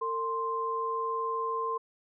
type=tone pair together; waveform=sine; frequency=453.2 / 1046.5 Hz; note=A#4 / C6; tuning=-49 / 0 cents; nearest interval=octave + major second; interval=1449 cents; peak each=-34 / -30 dBFS; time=0.01-1.78 s; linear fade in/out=10 ms; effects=none